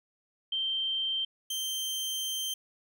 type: tone pair in turn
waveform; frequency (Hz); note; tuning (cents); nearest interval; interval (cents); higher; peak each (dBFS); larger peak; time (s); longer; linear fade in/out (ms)
sine / sawtooth; 3136 / 3136; G7 / G7; 0 / 0; unison; 0; neither; -28; neither; 0.52-1.25 / 1.5-2.54; second; 5
effects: none